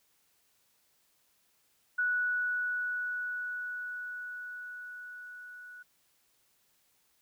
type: tone with level ramp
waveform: sine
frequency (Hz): 1473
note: F#6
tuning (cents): -8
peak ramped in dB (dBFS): -26 to -46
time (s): 1.98-5.83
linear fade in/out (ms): 10
effects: white hiss -71 dBFS RMS until 7.21 s